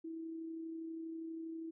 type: tone with amplitude modulation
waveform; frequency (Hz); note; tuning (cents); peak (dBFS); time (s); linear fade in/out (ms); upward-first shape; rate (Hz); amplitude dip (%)
sine; 325.9; E4; -20; -40; 0.04-1.71; 10; sine; 32.4; 30
effects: none